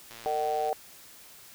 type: click train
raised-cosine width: 0.2 ms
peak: -28 dBFS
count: 68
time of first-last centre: 0.11-0.693 s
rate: 115 Hz
type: harmonic tone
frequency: 152 Hz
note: D#3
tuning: 40 cents flat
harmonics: 3 / 4 / 5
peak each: -32 / -33 / -28 dBFS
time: 0.26-0.73 s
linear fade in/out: 0 ms
effects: white hiss -51 dBFS RMS until 1.54 s